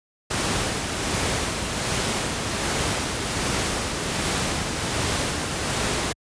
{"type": "noise with tremolo", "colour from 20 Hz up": "pink", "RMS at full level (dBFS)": -23, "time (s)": [0.3, 6.13], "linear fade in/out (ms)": 10, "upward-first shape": "sine", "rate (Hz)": 1.3, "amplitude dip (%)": 35, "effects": ["high-pass 60 Hz 12 dB/octave", "resampled to 22050 Hz"]}